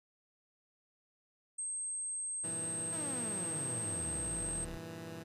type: tone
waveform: sine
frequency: 8372 Hz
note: C9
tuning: in tune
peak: -36 dBFS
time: 1.58-4.65 s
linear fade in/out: 10 ms
type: chord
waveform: 15% pulse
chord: E diminished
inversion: first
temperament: equal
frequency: 98 / 116.54 / 164.81 Hz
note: G2 / Bb2 / E3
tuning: 0 / 0 / 0 cents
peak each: -45 / -44 / -39 dBFS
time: 2.43-5.24 s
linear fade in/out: 20 ms
type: exponential sweep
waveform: sawtooth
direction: down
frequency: 342.2 to 31.69 Hz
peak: -39 dBFS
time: 2.92-4.78 s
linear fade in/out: 10 ms
effects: resampled to 32000 Hz